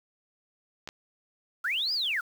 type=clicks; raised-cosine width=0.2 ms; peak=-22 / -21 dBFS; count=2; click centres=0.875 / 0.889 s
type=linear two-way sweep; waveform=sine; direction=up then down; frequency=1283 to 5060 to 1283 Hz; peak=-26 dBFS; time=1.64-2.21 s; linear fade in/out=10 ms; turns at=1.93 s
effects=8-bit